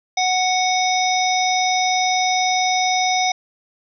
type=harmonic tone with a mistuned harmonic; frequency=740 Hz; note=F#5; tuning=in tune; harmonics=1 / 3 / 5 / 7 / 8; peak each=-18 / -23 / -25 / -26 / -27 dBFS; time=0.17-3.32 s; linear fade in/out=5 ms; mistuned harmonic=8; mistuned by=-15 cents; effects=none